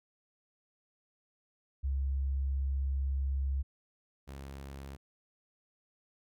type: tone pair in turn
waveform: sine / sawtooth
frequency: 67.9 / 68.53 Hz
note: C#2 / C#2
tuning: -35 / -19 cents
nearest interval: unison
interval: 16 cents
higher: second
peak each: -29 / -39 dBFS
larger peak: first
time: 1.83-3.63 / 4.27-4.97 s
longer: first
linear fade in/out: 20 ms
effects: none